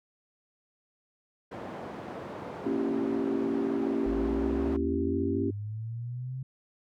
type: band-pass noise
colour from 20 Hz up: white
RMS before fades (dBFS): -40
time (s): 1.51-4.77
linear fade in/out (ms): 10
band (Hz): 130 to 690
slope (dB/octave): 12
type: chord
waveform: sine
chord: A# diminished seventh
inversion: none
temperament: equal with one note detuned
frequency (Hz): 233.1 / 277.2 / 337.9 / 392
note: A#3 / C#4 / E4 / G4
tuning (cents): 0 / 0 / +43 / 0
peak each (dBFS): -34 / -30 / -34 / -32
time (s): 2.65-5.51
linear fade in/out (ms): 10
type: linear sweep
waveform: sine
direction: up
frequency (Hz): 50.1 to 132.5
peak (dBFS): -33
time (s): 4.06-6.43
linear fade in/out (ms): 5
effects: none